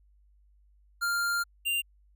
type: tone pair in turn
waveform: square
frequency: 1396.9 / 2786 Hz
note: F6 / F7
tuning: 0 / -5 cents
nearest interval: octave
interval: 1195 cents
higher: second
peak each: -27 dBFS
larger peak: neither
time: 1.01-1.44 / 1.65-1.82 s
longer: first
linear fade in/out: 20 ms
effects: added 50 Hz sine -59 dBFS peak until 2.15 s